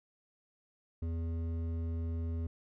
sine tone with hard clipping, 82.8 Hz, E2, 8 cents sharp, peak -35 dBFS, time 1.02-2.47 s, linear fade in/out 5 ms, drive 10 dB, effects none

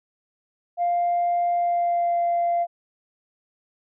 sine tone with pitch glide, 698.5 to 690.9 Hz, F5 to F5, 0 to -19 cents, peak -18 dBFS, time 0.77-2.67 s, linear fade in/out 50 ms, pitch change -19 cents, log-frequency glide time 1.53-2.2 s, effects tanh soft clip ceiling -16 dBFS

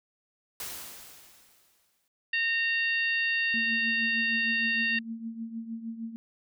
white noise with exponential decay, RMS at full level -36 dBFS, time 0.6-2.08 s, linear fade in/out 2 ms, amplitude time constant 320 ms
harmonic tone, 920 Hz, A#5, 23 cents flat, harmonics 2 / 3 / 4 / 5, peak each -27 / -29 / -38 / -41 dBFS, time 2.33-4.99 s, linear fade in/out 5 ms
sine tone with tremolo, 227.4 Hz, A#3, 43 cents flat, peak -31 dBFS, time 3.54-6.16 s, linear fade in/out 0 ms, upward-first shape triangle, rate 6.5 Hz, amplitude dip 75%
effects none

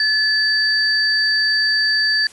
sine tone pair together, 1728 / 4621 Hz, A6 / D8, -32 / -29 cents, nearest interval octave + perfect fourth, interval 1703 cents, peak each -17 dBFS, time 0-2.27 s, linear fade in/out 2 ms, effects white hiss -44 dBFS RMS until 2.32 s + resampled to 24000 Hz

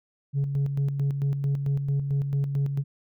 sine tone with tremolo, 139.8 Hz, C#3, 15 cents sharp, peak -19 dBFS, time 0.33-2.84 s, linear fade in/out 50 ms, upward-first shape square, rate 4.5 Hz, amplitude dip 55%, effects tanh soft clip ceiling -20 dBFS

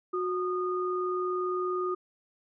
sine tone pair together, 364.9 / 1227.4 Hz, F#4 / D#6, -24 / -24 cents, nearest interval octave + major sixth, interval 2100 cents, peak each -29 / -32 dBFS, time 0.13-1.95 s, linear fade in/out 10 ms, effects none

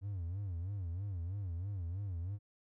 triangle tone with vibrato, 92.5 Hz, F#2, in tune, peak -34 dBFS, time 0.01-2.39 s, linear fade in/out 50 ms, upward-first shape sine, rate 3.1 Hz, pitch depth 180 cents each way, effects tanh soft clip ceiling -31 dBFS

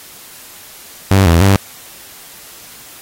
sawtooth tone with pitch steps, 96.8 / 83.8 / 97.9 Hz, G2 / E2 / G2, -21 / +29 / -2 cents, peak -3 dBFS, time 1.11-1.56 s, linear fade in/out 0 ms, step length 150 ms, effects white hiss -37 dBFS RMS until 3.01 s + AAC 48 kbps

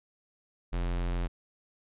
square tone, 43.65 Hz, F1, in tune, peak -29 dBFS, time 0.72-1.28 s, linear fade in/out 20 ms, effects resampled to 8000 Hz

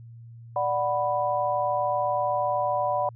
sine chord, B minor, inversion first, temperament equal, 587.3 / 740 / 987.8 Hz, D5 / F#5 / B5, 0 / 0 / 0 cents, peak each -27 dBFS, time 0.56-3.09 s, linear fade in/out 2 ms, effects added 116 Hz sine -42 dBFS peak until 3.15 s

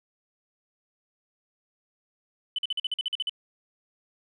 sine tone bursts, 3004 Hz, F#7, 26 cents sharp, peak -24 dBFS, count 11, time 2.56-3.295 s, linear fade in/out 2 ms, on 25 ms, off 46 ms, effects tanh soft clip ceiling -21 dBFS

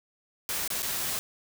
white noise with dropouts, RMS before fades -31 dBFS, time 0.49-1.19 s, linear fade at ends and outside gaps 0 ms, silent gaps 0.677-0.703 / 0.821-0.829 s, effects none

